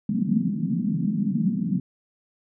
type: band-pass noise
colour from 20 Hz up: white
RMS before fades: -24 dBFS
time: 0.09-1.8 s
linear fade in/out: 5 ms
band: 160 to 230 Hz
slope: 48 dB/octave
effects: none